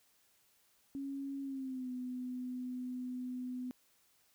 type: tone with pitch glide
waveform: sine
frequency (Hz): 275.6 to 251.3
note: C#4 to B3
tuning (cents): -10 to +30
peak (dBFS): -38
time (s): 0.95-3.71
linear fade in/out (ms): 0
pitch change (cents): -160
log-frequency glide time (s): 1.42-1.9
effects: white hiss -71 dBFS RMS until 4.34 s